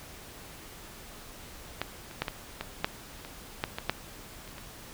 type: clicks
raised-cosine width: 0.3 ms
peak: -13 / -30 / -12 / -15 / -17 / -9 / -26 / -12 / -17 / -9 / -30 / -27 dBFS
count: 12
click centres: 1.816 / 2.112 / 2.22 / 2.282 / 2.61 / 2.845 / 3.249 / 3.639 / 3.785 / 3.896 / 4.477 / 4.582 s
effects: pink hiss -47 dBFS RMS until 4.93 s